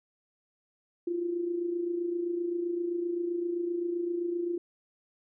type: tone with amplitude modulation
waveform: sine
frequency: 346.5 Hz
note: F4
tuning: 14 cents flat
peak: -26 dBFS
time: 1.07-4.58 s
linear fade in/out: 5 ms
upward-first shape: sine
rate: 27.7 Hz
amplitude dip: 55%
effects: none